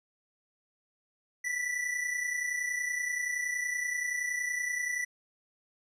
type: tone pair together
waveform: square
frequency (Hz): 1944.9 / 1975.5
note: B6 / B6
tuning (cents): -27 / 0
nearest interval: unison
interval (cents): 27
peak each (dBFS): -38 / -32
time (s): 1.44-5.05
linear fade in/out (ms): 10
effects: low-pass 11000 Hz 12 dB/octave